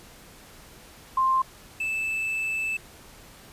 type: tone pair in turn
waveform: sine / triangle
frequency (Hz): 1051 / 2632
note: C6 / E7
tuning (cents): +7 / -3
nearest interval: octave + major third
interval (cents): 1590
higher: second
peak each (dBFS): -19 / -24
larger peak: first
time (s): 1.17-1.42 / 1.8-2.77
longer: second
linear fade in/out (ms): 5
effects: pink hiss -49 dBFS RMS until 3.52 s + resampled to 32000 Hz